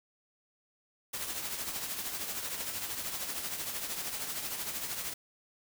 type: noise with tremolo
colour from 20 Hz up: white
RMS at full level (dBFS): -35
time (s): 1.13-5.14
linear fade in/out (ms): 10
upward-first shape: triangle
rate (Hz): 13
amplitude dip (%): 55
effects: none